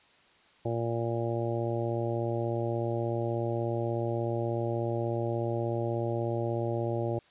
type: harmonic tone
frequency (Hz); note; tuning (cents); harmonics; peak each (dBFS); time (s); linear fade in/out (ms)
116.54; A#2; 0; 1 / 2 / 3 / 4 / 5 / 6 / 7; -32 / -40 / -33 / -38 / -35 / -42 / -41; 0.65-7.19; 5
effects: white hiss -61 dBFS RMS until 7.3 s + resampled to 8000 Hz